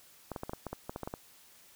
clicks, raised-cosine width 1 ms, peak -23 dBFS, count 12, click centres 0.317 / 0.362 / 0.434 / 0.495 / 0.534 / 0.667 / 0.73 / 0.895 / 0.961 / 1.033 / 1.075 / 1.139 s, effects white hiss -59 dBFS RMS until 1.75 s

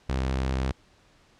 sawtooth tone with vibrato, 65.5 Hz, C2, 2 cents sharp, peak -21 dBFS, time 0.09-0.72 s, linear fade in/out 5 ms, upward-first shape triangle, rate 5.6 Hz, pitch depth 10 cents each way, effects pink hiss -60 dBFS RMS until 1.39 s + low-pass 6000 Hz 12 dB/octave

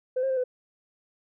sine tone with pitch steps, 510 / 533 / 523 / 503 Hz, C5 / C5 / C5 / B4, -44 / +32 / -1 / +32 cents, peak -22 dBFS, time 0.16-0.44 s, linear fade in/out 10 ms, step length 70 ms, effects tanh soft clip ceiling -20 dBFS

